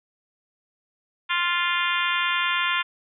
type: harmonic tone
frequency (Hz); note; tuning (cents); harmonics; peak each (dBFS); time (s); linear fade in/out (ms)
349.2; F4; 0; 3 / 4 / 5 / 6 / 7 / 8 / 9 / 10; -27 / -28 / -29 / -30 / -30 / -31 / -32 / -32; 1.29-2.83; 20
effects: none